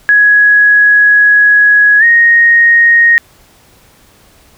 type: tone with pitch glide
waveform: sine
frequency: 1672 to 1865.9 Hz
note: G#6 to A#6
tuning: +11 to +1 cents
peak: -3 dBFS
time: 0.09-3.18 s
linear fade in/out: 0 ms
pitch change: +190 cents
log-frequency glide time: 1.99-2.04 s
effects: pink hiss -45 dBFS RMS until 4.57 s